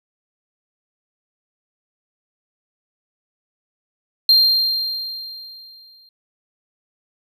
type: tone with exponential decay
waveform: triangle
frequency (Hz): 4186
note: C8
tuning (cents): 0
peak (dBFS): -7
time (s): 4.29-6.09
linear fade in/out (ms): 2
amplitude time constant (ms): 390
effects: none